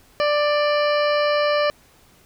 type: harmonic tone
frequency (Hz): 590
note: D5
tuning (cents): +8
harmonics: 1 / 2 / 3 / 4 / 5 / 7 / 8 / 9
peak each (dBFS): -18 / -24 / -28 / -30 / -32 / -35 / -36 / -37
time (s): 0.2-1.7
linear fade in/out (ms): 0
effects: pink hiss -54 dBFS RMS until 2.25 s